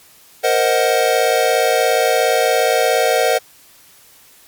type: chord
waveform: square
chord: C half-diminished seventh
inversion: third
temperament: equal with one note detuned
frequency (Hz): 466.2 / 523.3 / 627.7 / 740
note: Bb4 / C5 / Eb5 / Gb5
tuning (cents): 0 / 0 / +15 / 0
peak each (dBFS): -19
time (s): 0.43-3.39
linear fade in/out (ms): 20
effects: white hiss -47 dBFS RMS until 4.47 s + MP3 96 kbps